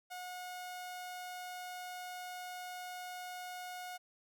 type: tone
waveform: sawtooth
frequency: 725 Hz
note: F#5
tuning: 35 cents flat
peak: -39 dBFS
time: 0.1-3.98 s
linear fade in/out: 20 ms
effects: none